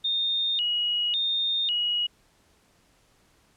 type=tone with vibrato; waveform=sine; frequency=3257 Hz; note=G#7; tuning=34 cents flat; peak=-23 dBFS; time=0.04-2.07 s; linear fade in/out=10 ms; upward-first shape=square; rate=0.91 Hz; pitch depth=200 cents each way; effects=pink hiss -63 dBFS RMS until 3.56 s + low-pass 11000 Hz 12 dB/octave